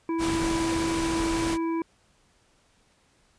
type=harmonic tone; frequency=329.6 Hz; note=E4; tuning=in tune; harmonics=1 / 3 / 5 / 7; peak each=-25 / -34 / -49 / -44 dBFS; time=0.09-1.82 s; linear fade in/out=2 ms
type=noise; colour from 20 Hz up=pink; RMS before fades=-31 dBFS; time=0.18-1.58 s; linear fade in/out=50 ms
effects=pink hiss -64 dBFS RMS until 3.38 s + resampled to 22050 Hz